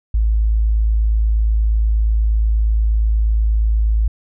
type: tone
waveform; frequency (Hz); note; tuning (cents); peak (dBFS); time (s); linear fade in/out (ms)
sine; 54.2; A1; -25; -12; 0.14-4.08; 5
effects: none